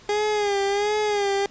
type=tone with vibrato; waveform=30% pulse; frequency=410 Hz; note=G#4; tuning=22 cents flat; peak=-18 dBFS; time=0.09-1.46 s; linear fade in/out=2 ms; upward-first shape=sine; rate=1.4 Hz; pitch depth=62 cents each way; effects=pink hiss -49 dBFS RMS until 1.5 s + resampled to 16000 Hz